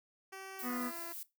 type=tone with pitch glide; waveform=10% pulse; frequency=384.4 to 338.5 Hz; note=G4 to E4; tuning=-34 to +46 cents; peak=-37 dBFS; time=0.32-1.13 s; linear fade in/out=10 ms; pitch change=-220 cents; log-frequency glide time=0.59-0.84 s
type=noise with tremolo; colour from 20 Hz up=violet; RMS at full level=-44 dBFS; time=0.59-1.23 s; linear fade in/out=0 ms; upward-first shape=sine; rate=5.4 Hz; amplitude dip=25%
type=harmonic tone; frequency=246.9 Hz; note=B3; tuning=in tune; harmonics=1 / 2 / 3 / 4 / 5 / 6 / 7 / 8; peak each=-37 / -47 / -54 / -54 / -44 / -53 / -53 / -51 dBFS; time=0.62-0.92 s; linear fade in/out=50 ms
effects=noise-tail reverb RT60 0.2 s tail -17 dB re dry